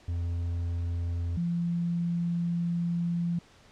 triangle / sine tone pair in turn, 85.7 / 171.4 Hz, F2 / F3, -32 / -32 cents, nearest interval octave, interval 1200 cents, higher second, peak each -26 dBFS, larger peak neither, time 0.08-1.37 / 1.37-3.39 s, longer second, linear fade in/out 5 ms, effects pink hiss -57 dBFS RMS until 3.71 s + low-pass 6000 Hz 12 dB/octave

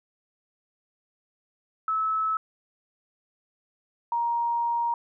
sine tone pair in turn, 1300 / 939.9 Hz, E6 / A#5, -24 / +14 cents, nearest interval tritone, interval 562 cents, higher first, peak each -23 dBFS, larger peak neither, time 1.88-2.37 / 4.12-4.94 s, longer second, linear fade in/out 2 ms, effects none

